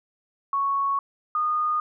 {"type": "tone pair in turn", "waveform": "sine", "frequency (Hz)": [1108.7, 1227.1], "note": ["C#6", "D#6"], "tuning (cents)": [0, -24], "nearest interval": "major second", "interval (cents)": 176, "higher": "second", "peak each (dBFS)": -21, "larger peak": "neither", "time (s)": [[0.53, 0.99], [1.35, 1.8]], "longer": "first", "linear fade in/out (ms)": 2, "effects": []}